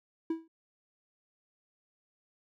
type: tone with exponential decay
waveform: triangle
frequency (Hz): 326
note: E4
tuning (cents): -19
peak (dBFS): -24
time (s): 0.3-0.48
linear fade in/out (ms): 5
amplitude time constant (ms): 39
effects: none